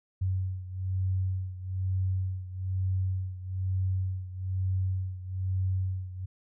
sine beating tone pair, 93.4 / 94.5 Hz, F#2 / F#2, +17 / +37 cents, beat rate 1.1 Hz, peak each -29 / -33 dBFS, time 0.21-6.26 s, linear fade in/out 10 ms, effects none

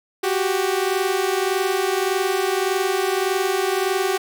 sawtooth tone pair together, 370.3 / 392 Hz, F#4 / G4, +1 / 0 cents, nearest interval minor second, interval 99 cents, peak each -18 / -18 dBFS, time 0.23-4.18 s, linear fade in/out 10 ms, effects none

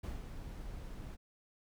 brown noise with ADSR envelope, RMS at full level -39 dBFS, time 0.03-1.17 s, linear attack 12 ms, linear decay 160 ms, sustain -6 dB, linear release 32 ms, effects none

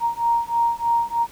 sine beating tone pair, 932.3 / 935.5 Hz, A#5 / A#5, 0 / +6 cents, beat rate 3.2 Hz, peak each -21 / -21 dBFS, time 0-1.27 s, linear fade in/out 50 ms, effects pink hiss -46 dBFS RMS until 1.31 s

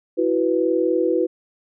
sine chord, E suspended second, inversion none, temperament equal, 329.6 / 370 / 493.9 Hz, E4 / F#4 / B4, 0 / 0 / 0 cents, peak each -21 dBFS, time 0.17-1.27 s, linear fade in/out 20 ms, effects none

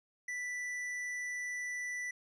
sine tone with hard clipping, 1975.5 Hz, B6, in tune, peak -38 dBFS, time 0.28-2.11 s, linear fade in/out 5 ms, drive 8 dB, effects none

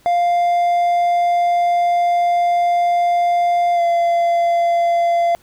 triangle tone with pitch glide, 698.5 to 686.5 Hz, F5 to F5, 0 to -30 cents, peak -11 dBFS, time 0.06-5.35 s, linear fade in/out 0 ms, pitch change -30 cents, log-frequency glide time 3.74-3.81 s, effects pink hiss -53 dBFS RMS until 5.42 s

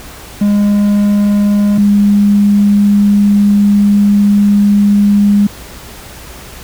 triangle / sine tone pair in turn, 205 / 203.9 Hz, G#3 / G#3, -22 / -32 cents, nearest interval unison, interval 10 cents, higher first, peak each -5 dBFS, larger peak neither, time 0.41-1.78 / 1.78-5.47 s, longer second, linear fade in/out 5 ms, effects added 60 Hz sine -36 dBFS peak until 6.63 s + pink hiss -32 dBFS RMS until 6.63 s

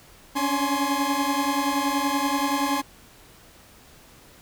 40% pulse tone cluster, 275.8 / 286.3 / 838 / 1052 Hz, C#4 / D4 / G#5 / C6, -9 / -44 / +15 / +9 cents, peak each -27 dBFS, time 0.35-2.82 s, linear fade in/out 20 ms, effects pink hiss -51 dBFS RMS until 4.41 s

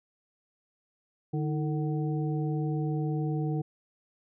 harmonic tone with a mistuned harmonic, 150.3 Hz, D3, 40 cents sharp, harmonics 1 / 2 / 3 / 5, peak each -28 / -34 / -38 / -42 dBFS, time 1.33-3.62 s, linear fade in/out 10 ms, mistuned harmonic 2, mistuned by +96 cents, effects none

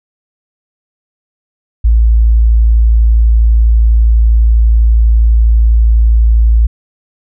sine tone, 56.1 Hz, A1, 34 cents sharp, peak -4 dBFS, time 1.84-6.67 s, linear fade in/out 10 ms, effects none

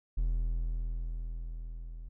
triangle tone with level ramp, 41.2 Hz, E1, in tune, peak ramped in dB -24 to -39 dBFS, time 0.17-2.09 s, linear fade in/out 10 ms, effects none

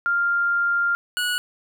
sine / 25% pulse tone pair in turn, 1396.9 / 1463.3 Hz, F6 / F#6, 0 / -20 cents, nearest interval minor second, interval 80 cents, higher second, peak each -18 dBFS, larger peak neither, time 0.06-0.95 / 1.17-1.38 s, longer first, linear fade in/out 0 ms, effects none

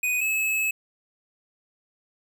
square tone pair in turn, 2489 / 2589 Hz, D#7 / E7, 0 / -32 cents, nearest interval minor second, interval 68 cents, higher second, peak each -23 dBFS, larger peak neither, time 0.03-0.21 / 0.21-0.71 s, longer second, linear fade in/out 5 ms, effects none

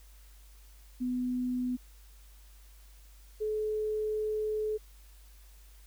sine tone pair in turn, 249.9 / 429.1 Hz, B3 / A4, +21 / -43 cents, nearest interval major sixth, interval 936 cents, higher second, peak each -29 / -29 dBFS, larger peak neither, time 1-1.77 / 3.4-4.78 s, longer second, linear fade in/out 20 ms, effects added 50 Hz sine -52 dBFS peak until 5.86 s + white hiss -62 dBFS RMS until 5.86 s

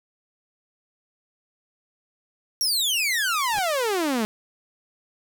sawtooth exponential sweep, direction down, 5720 to 207.7 Hz, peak -18 dBFS, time 2.61-4.25 s, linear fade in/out 0 ms
pink noise with exponential growth, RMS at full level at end -33 dBFS, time 3.45-3.59 s, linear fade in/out 0 ms, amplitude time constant 29 ms
effects none

